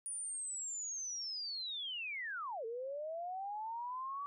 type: linear two-way sweep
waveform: sine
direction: down then up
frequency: 9590 to 440 to 1151 Hz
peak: -39 dBFS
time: 0.06-4.26 s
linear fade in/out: 0 ms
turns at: 2.65 s
effects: none